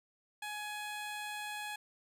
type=tone; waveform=15% pulse; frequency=839 Hz; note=G#5; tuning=17 cents sharp; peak=-33 dBFS; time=0.42-1.76 s; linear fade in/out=5 ms; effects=resampled to 32000 Hz